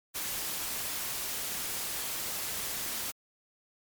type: noise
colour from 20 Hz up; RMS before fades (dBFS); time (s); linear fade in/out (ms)
white; -35; 0.14-3.12; 20
effects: MP3 96 kbps